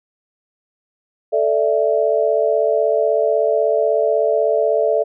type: chord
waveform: sine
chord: A suspended fourth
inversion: none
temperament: equal with one note detuned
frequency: 440 / 587.3 / 663.5 Hz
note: A4 / D5 / E5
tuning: 0 / 0 / +11 cents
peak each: -18 dBFS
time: 1.32-5.04 s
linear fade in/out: 20 ms
effects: none